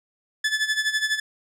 sawtooth tone with tremolo, 1733 Hz, A6, 27 cents flat, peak -15 dBFS, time 0.44-1.2 s, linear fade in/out 5 ms, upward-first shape sine, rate 12 Hz, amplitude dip 75%, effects low-pass 8000 Hz 12 dB/octave

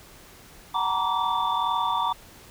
sine tone cluster, 752 / 913 / 955 / 1157 / 3532 Hz, F#5 / A#5 / A#5 / D6 / A7, +28 / -36 / +42 / -26 / +6 cents, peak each -32 / -28 / -26 / -27 / -34 dBFS, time 0.74-2.13 s, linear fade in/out 10 ms, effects tanh soft clip ceiling -11 dBFS + pink hiss -49 dBFS RMS until 2.5 s

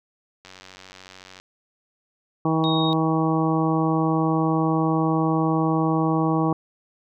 click train, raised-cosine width 0.2 ms, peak -25 dBFS, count 90, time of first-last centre 0.45-1.4 s, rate 93.7 Hz
harmonic tone, 160 Hz, D#3, 49 cents sharp, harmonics 1 / 2 / 3 / 4 / 5 / 6 / 7, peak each -23 / -22 / -29 / -32 / -28 / -32 / -29 dBFS, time 2.45-6.53 s, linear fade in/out 2 ms
sine tone, 3748 Hz, A#7, 9 cents sharp, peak -26 dBFS, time 2.64-2.93 s, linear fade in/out 0 ms
effects none

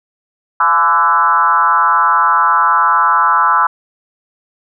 sine tone with frequency modulation, 1171 Hz, D6, 5 cents flat, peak -8 dBFS, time 0.6-3.67 s, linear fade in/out 5 ms, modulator 159 Hz, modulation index 1.7, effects none

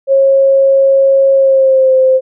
sine tone with pitch glide, 543 to 521.8 Hz, C#5 to C5, -36 to -5 cents, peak -5 dBFS, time 0.07-2.21 s, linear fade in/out 50 ms, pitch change -69 cents, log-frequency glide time 1.34-1.94 s, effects none

